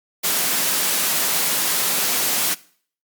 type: high-pass noise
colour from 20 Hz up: white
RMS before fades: -20 dBFS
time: 0.23-2.55 s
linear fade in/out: 20 ms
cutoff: 140 Hz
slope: 48 dB/octave
effects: noise-tail reverb RT60 0.5 s tail -20 dB re dry + Opus 48 kbps